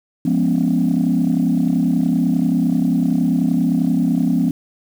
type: chord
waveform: sine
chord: C# dominant seventh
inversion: first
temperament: equal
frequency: 174.61 / 207.7 / 246.9 / 277.2 Hz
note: E#3 / G#3 / B3 / C#4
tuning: 0 / 0 / 0 / 0 cents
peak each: -18 / -21 / -17 / -19 dBFS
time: 0.25-4.51 s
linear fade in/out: 5 ms
effects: tanh soft clip ceiling -8 dBFS + 7-bit